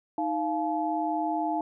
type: tone cluster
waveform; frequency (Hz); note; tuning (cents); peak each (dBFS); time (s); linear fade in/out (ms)
sine; 313.1 / 695 / 858; D#4 / F5 / A5; +11 / -9 / -44; -30; 0.18-1.61; 2
effects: none